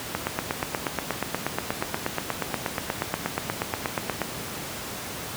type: click train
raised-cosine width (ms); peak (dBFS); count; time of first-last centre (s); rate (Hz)
0.5; -9; 35; 0.15-4.217; 8.36
effects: pink hiss -34 dBFS RMS until 5.36 s + high-pass 100 Hz 12 dB/octave